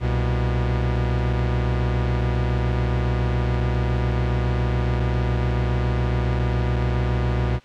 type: tone pair together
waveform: 45% pulse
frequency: 63.89 / 120.6 Hz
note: C2 / B2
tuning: -41 / -41 cents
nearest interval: major seventh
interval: 1100 cents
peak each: -22 dBFS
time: 0-7.6 s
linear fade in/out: 50 ms
effects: white hiss -50 dBFS RMS until 7.64 s + low-pass 3000 Hz 12 dB/octave